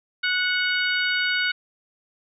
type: harmonic tone with a mistuned harmonic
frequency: 736 Hz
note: F#5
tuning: 9 cents flat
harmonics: 2 / 3 / 4 / 5 / 6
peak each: -23 / -27 / -29 / -31 / -33 dBFS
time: 0.23-1.52 s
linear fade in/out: 10 ms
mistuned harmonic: 5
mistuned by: +25 cents
effects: none